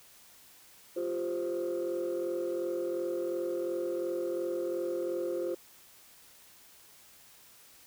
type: chord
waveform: sine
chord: F suspended second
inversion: none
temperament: equal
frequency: 349.2 / 392 / 523.3 Hz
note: F4 / G4 / C5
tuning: 0 / 0 / 0 cents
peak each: -32 / -37 / -33 dBFS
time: 0.96-5.55 s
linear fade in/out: 10 ms
effects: tanh soft clip ceiling -26 dBFS + white hiss -57 dBFS RMS until 7.86 s